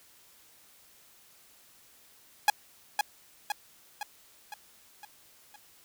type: tone with echo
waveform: sawtooth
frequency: 830.6 Hz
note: G#5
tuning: in tune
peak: -14 dBFS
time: 2.48-2.5 s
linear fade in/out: 2 ms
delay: 510 ms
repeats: 6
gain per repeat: -5 dB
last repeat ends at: 5.56 s
effects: white hiss -59 dBFS RMS until 5.84 s